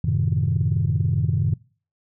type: chord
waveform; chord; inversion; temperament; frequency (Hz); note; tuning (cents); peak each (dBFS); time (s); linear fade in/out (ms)
sine; F# diminished seventh; none; equal; 92.5 / 110 / 130.81 / 155.56; F#2 / A2 / C3 / Eb3; 0 / 0 / 0 / 0; -23; 0.04-1.54; 5
effects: noise-tail reverb RT60 0.4 s tail -23 dB re dry + tanh soft clip ceiling -11 dBFS

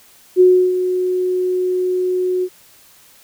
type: tone with ADSR envelope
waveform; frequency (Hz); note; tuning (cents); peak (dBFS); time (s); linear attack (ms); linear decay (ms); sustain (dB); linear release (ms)
sine; 365.9; F#4; -19; -5; 0.36-2.49; 43; 320; -10; 57
effects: white hiss -48 dBFS RMS until 3.23 s

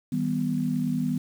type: chord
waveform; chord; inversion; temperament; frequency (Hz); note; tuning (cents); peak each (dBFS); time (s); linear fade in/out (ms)
sine; Eb augmented; none; equal with one note detuned; 158.83 / 196 / 246.9; Eb3 / G3 / B3; +36 / 0 / 0; -29 / -30 / -26; 0.12-1.18; 5
effects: 8-bit

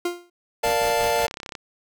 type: tone with exponential decay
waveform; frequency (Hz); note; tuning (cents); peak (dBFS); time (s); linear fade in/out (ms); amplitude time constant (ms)
40% pulse; 350; F4; +4; -19; 0.05-0.3; 5; 53
type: chord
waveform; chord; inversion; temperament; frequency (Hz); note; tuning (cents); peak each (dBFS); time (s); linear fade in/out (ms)
square; Bb major seventh; none; equal; 466.2 / 587.3 / 698.5 / 880; Bb4 / D5 / F5 / A5; 0 / 0 / 0 / 0; -26; 0.63-1.27; 10
type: noise with tremolo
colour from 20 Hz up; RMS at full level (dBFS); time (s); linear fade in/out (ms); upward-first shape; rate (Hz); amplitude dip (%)
pink; -33; 0.64-1.26; 10; sine; 5.5; 75
type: click train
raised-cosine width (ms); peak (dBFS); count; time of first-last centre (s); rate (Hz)
0.2; -17; 19; 1.01-1.552; 33.2
effects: none

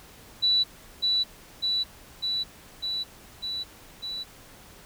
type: tone with echo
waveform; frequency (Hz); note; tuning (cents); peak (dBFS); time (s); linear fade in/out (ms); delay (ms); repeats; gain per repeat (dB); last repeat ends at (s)
sine; 3951; B7; 0; -19; 0.42-0.64; 20; 600; 6; -2; 4.24
effects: pink hiss -50 dBFS RMS until 4.85 s

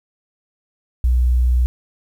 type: tone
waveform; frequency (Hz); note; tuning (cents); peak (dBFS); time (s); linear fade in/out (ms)
sine; 61.7; B1; -1; -12; 1.04-1.66; 0
effects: 8-bit

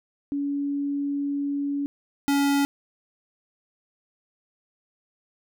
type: tone pair in turn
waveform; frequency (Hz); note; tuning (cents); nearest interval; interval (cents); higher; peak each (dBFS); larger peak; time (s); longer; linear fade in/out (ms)
sine / square; 283.5 / 281.5; C#4 / C#4; +39 / +27; unison; 12; first; -24 / -20; second; 0.32-1.86 / 2.28-2.65; first; 0
effects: none

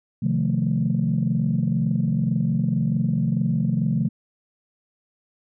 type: chord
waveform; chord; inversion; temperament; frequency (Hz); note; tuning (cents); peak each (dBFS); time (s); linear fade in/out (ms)
sine; F dominant seventh; second; equal with one note detuned; 130.81 / 155.56 / 177.46 / 220; C3 / Eb3 / F3 / A3; 0 / 0 / +28 / 0; -24; 0.22-4.09; 10
effects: tanh soft clip ceiling -11 dBFS

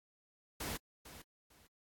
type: noise with echo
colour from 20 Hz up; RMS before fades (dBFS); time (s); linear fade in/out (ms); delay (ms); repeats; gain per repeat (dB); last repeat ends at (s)
pink; -41; 0.6-0.77; 5; 450; 2; -12; 1.67
effects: AAC 64 kbps

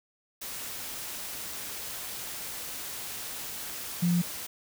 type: tone in noise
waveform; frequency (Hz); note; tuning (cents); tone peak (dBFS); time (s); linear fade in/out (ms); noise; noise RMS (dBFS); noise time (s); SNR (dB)
sine; 174.61; F3; 0; -22; 4.02-4.22; 10; white; -38; 0.41-4.47; +13
effects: none

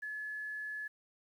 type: tone with quantisation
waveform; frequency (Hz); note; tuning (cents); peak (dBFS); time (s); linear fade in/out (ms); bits
sine; 1710; A6; -50; -38; 0.02-0.88; 10; 11
effects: none

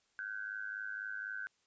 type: tone with amplitude modulation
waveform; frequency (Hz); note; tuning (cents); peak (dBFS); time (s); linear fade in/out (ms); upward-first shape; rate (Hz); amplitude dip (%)
sine; 1530; G6; -42; -35; 0.19-1.47; 0; sine; 104; 85
effects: white hiss -75 dBFS RMS until 1.66 s + resampled to 16000 Hz

